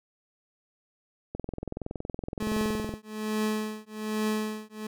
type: click train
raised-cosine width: 2 ms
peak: -20 dBFS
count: 35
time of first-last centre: 1.35-2.939 s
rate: 21.4 Hz
type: tone with tremolo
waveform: 30% pulse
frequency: 215.1 Hz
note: A3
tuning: 39 cents flat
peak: -22 dBFS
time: 2.4-4.87 s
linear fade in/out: 5 ms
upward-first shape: triangle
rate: 1.2 Hz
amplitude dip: 100%
effects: none